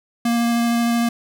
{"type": "tone with vibrato", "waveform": "square", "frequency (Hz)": 234.7, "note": "A#3", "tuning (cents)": 12, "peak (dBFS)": -17, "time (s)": [0.25, 1.09], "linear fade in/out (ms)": 5, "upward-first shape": "triangle", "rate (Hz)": 13, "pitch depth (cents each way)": 10, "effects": []}